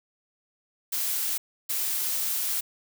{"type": "noise bursts at uneven times", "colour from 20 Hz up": "blue", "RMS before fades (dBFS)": -28, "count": 2, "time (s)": [[0.92, 1.38], [1.69, 2.61]], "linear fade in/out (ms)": 10, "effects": []}